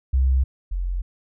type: tone pair in turn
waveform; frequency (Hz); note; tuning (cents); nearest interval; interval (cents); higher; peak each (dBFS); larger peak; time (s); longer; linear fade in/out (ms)
sine; 65.41 / 44.61; C2 / F1; 0 / +38; perfect fifth; 662; first; -15 / -22; first; 0.13-0.44 / 0.71-1.02; neither; 10
effects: none